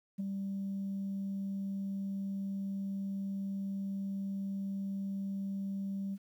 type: tone with ADSR envelope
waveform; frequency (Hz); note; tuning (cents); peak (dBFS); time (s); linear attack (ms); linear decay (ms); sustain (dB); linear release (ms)
sine; 196; G3; 0; -29; 0.18-6.18; 21; 11; -4; 47
effects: tanh soft clip ceiling -31 dBFS + 11-bit